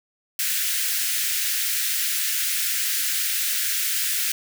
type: high-pass noise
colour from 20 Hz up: white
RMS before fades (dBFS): -24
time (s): 0.39-4.32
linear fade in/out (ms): 2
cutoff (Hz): 1500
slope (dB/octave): 48
effects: none